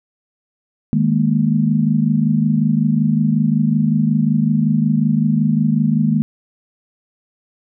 sine chord, D# suspended fourth, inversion none, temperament equal, 155.56 / 207.7 / 233.1 Hz, D#3 / G#3 / A#3, 0 / 0 / 0 cents, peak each -17 dBFS, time 0.93-6.22 s, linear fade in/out 0 ms, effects none

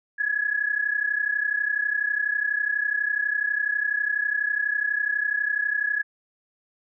sine tone pair together, 1668.9 / 1701 Hz, G#6 / G#6, +8 / +41 cents, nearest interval unison, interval 33 cents, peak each -25 dBFS, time 0.18-6.03 s, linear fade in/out 20 ms, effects none

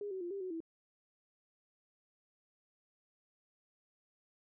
sine tone with pitch steps, 409.8 / 377.9 / 348.3 / 395.5 / 370.4 / 327.8 Hz, G#4 / F#4 / F4 / G4 / F#4 / E4, -23 / +37 / -5 / +15 / +2 / -10 cents, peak -38 dBFS, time 0.01-0.604 s, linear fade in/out 2 ms, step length 99 ms, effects none

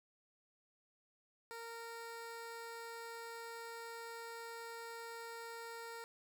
15% pulse tone, 461.9 Hz, A#4, 16 cents flat, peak -40 dBFS, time 1.51-6.04 s, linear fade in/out 0 ms, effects none

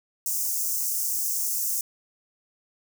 white high-pass noise, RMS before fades -27 dBFS, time 0.26-1.81 s, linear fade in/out 2 ms, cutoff 5600 Hz, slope 48 dB/octave, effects none

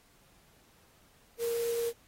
sine tone in noise, 467.4 Hz, A#4, 5 cents sharp, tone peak -29 dBFS, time 1.38-1.93 s, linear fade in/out 50 ms, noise white, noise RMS -43 dBFS, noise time 1.38-1.93 s, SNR +11 dB, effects pink hiss -64 dBFS RMS until 2.07 s + AAC 48 kbps

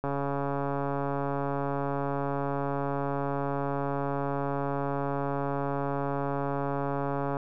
click train, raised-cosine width 1 ms, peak -17 dBFS, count 1027, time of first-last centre 0.04-7.369 s, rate 140 Hz, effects none

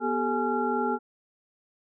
sine tone cluster, 244.6 / 393.7 / 438 / 840 / 1374 Hz, B3 / G4 / A4 / G#5 / F6, -16 / +8 / -8 / +19 / -29 cents, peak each -30 / -31 / -31 / -29 / -32 dBFS, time 0-0.99 s, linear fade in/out 50 ms, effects none

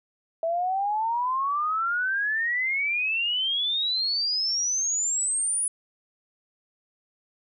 sine exponential sweep, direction up, 650 to 9956 Hz, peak -23 dBFS, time 0.43-5.68 s, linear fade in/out 2 ms, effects none

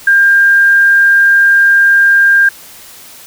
sine tone, 1600 Hz, G6, 35 cents sharp, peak -4 dBFS, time 0.07-2.49 s, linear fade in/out 5 ms, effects white hiss -35 dBFS RMS until 3.26 s

